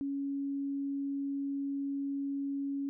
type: tone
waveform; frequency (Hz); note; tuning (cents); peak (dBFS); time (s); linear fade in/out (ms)
sine; 278.4; C#4; +8; -32; 0.01-2.89; 0
effects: none